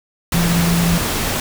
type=tone in noise; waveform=sine; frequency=170.5 Hz; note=F3; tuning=41 cents flat; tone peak=-14 dBFS; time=0.34-0.98 s; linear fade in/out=2 ms; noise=pink; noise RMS=-20 dBFS; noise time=0.32-1.4 s; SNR=+3 dB; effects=none